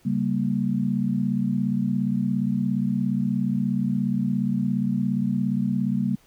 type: chord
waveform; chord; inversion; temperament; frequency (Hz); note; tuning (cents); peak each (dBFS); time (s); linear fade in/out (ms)
sine; G diminished; second; equal; 138.59 / 196 / 233.1; Db3 / G3 / Bb3; 0 / 0 / 0; -28 / -24 / -25; 0.05-6.16; 10
effects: pink hiss -59 dBFS RMS until 6.26 s